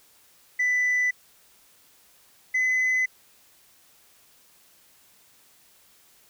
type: tone pair in turn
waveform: sine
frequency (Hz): 1990 / 2022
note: B6 / B6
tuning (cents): +13 / +40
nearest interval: unison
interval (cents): 27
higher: second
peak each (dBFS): -18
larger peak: neither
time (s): 0.59-1.11 / 2.54-3.06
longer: neither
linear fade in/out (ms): 10
effects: tanh soft clip ceiling -19 dBFS + white hiss -58 dBFS RMS until 6.29 s

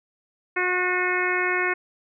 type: harmonic tone with a mistuned harmonic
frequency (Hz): 362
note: F#4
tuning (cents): -38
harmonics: 1 / 2 / 3 / 4 / 5 / 6 / 7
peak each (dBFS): -27 / -33 / -30 / -28 / -27 / -27 / -33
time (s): 0.56-1.74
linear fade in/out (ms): 10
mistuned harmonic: 4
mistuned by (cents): +16
effects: none

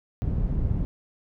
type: low-pass noise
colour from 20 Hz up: white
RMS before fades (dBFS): -25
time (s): 0.22-0.85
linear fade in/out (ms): 0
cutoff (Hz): 100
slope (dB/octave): 12
effects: none

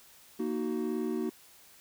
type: chord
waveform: triangle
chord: D# minor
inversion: second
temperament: just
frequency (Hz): 233.3 / 311.1 / 373.4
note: A#3 / D#4 / F#4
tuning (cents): +2 / 0 / +16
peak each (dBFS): -32 / -33 / -32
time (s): 0.39-1.3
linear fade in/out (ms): 10
effects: white hiss -57 dBFS RMS until 1.8 s

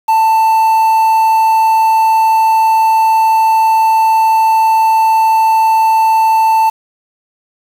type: tone with quantisation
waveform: triangle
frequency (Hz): 887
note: A5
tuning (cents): +14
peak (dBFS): -5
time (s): 0.08-6.7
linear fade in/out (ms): 10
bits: 5
effects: none

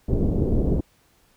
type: low-pass noise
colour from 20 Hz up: pink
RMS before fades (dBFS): -21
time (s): 0.08-0.81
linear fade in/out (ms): 10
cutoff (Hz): 460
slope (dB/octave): 24
effects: pink hiss -61 dBFS RMS until 1.36 s

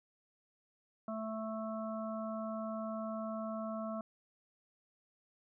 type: harmonic tone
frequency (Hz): 220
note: A3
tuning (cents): 0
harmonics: 1 / 3 / 5 / 6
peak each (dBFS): -40 / -41 / -47 / -48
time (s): 1.08-4.01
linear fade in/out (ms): 2
effects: none

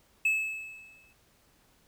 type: tone with exponential decay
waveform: triangle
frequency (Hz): 2600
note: E7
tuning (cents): -24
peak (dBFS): -20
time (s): 0.25-1.13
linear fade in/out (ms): 5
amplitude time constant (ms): 190
effects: pink hiss -65 dBFS RMS until 1.87 s

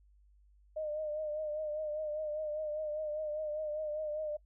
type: tone with vibrato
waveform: sine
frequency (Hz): 610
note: D#5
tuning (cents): -34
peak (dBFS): -34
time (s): 0.76-4.37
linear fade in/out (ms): 10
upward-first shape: triangle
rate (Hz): 5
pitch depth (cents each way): 53
effects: noise-tail reverb RT60 0.1 s tail -22 dB re dry + added 50 Hz sine -61 dBFS peak until 4.45 s

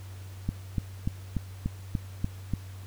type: click train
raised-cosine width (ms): 5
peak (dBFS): -15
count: 8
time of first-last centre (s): 0.49-2.537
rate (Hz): 3.42
effects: added 95 Hz sine -40 dBFS peak until 2.86 s + pink hiss -53 dBFS RMS until 2.86 s

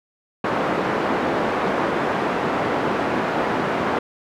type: band-pass noise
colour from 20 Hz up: pink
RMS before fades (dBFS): -22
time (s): 0.44-3.99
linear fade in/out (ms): 5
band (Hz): 260 to 1400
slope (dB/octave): 12
effects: none

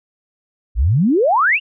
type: exponential sweep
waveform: sine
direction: up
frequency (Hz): 49.48 to 2939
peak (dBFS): -11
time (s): 0.75-1.6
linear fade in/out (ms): 50
effects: none

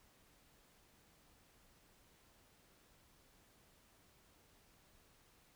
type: silence
effects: pink hiss -69 dBFS RMS until 5.55 s

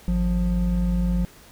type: tone pair together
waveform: triangle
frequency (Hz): 52.71 / 177.3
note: G#1 / F3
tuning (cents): +26 / +26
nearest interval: octave + major sixth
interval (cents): 2100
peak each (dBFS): -20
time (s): 0.08-1.25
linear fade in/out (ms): 0
effects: pink hiss -49 dBFS RMS until 1.51 s

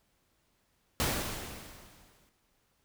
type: noise with exponential decay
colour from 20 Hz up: pink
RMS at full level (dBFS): -28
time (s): 1-2.29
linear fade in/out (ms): 0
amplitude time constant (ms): 280
effects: pink hiss -73 dBFS RMS until 2.84 s

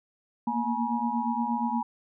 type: tone cluster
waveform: sine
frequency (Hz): 230.3 / 238.8 / 842 / 960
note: A#3 / A#3 / G#5 / B5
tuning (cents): -21 / +42 / +24 / -49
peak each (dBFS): -31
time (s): 0.47-1.83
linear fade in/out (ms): 5
effects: none

